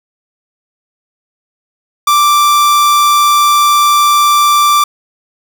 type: tone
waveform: 45% pulse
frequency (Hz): 1174.7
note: D6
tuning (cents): 0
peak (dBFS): -6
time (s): 2.07-4.84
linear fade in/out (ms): 5
effects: none